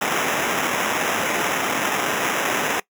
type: noise with sample-and-hold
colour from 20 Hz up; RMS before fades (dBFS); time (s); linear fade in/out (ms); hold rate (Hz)
white; -22; 0.01-2.8; 5; 4410
effects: noise-tail reverb RT60 0.1 s tail -21 dB re dry + high-pass 200 Hz 12 dB/octave